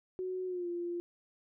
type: tone with pitch glide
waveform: sine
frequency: 370 to 347.2 Hz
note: F#4 to F4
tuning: 0 to -10 cents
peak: -34 dBFS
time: 0.19-1 s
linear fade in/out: 0 ms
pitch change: -110 cents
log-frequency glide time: 0.46-0.68 s
effects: none